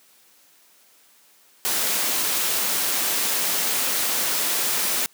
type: noise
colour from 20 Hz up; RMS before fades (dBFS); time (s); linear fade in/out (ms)
white; -23; 1.65-5.06; 0
effects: white hiss -56 dBFS RMS until 5.13 s + high-pass 200 Hz 12 dB/octave